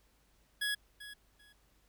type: tone with echo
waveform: 25% pulse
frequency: 1674 Hz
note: G#6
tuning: 13 cents sharp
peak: -28 dBFS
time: 0.61-0.75 s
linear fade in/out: 10 ms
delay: 390 ms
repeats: 2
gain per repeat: -14 dB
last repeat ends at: 1.53 s
effects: added 50 Hz sine -70 dBFS peak until 1.88 s + pink hiss -71 dBFS RMS until 1.88 s